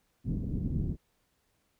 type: low-pass noise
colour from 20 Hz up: white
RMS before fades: -32 dBFS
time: 0.24-0.97 s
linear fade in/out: 50 ms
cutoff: 230 Hz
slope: 24 dB/octave
effects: pink hiss -74 dBFS RMS until 1.79 s